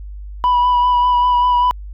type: tone with vibrato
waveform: sine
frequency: 984 Hz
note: B5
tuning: 7 cents flat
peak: -8 dBFS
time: 0.44-1.71 s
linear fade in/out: 0 ms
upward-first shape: sine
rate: 5.1 Hz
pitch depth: 19 cents each way
effects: tanh soft clip ceiling -10 dBFS + added 50 Hz sine -28 dBFS peak until 1.93 s